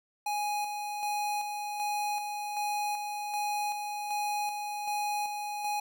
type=tone with tremolo; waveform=square; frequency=830.6 Hz; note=G#5; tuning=in tune; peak=-30 dBFS; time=0.26-5.8 s; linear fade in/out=5 ms; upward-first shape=square; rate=1.3 Hz; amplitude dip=40%; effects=none